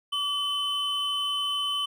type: tone pair together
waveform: triangle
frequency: 1150 / 3037 Hz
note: D6 / F#7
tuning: -37 / +44 cents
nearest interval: octave + perfect fourth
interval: 1681 cents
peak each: -31 / -25 dBFS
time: 0.12-1.86 s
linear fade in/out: 10 ms
effects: none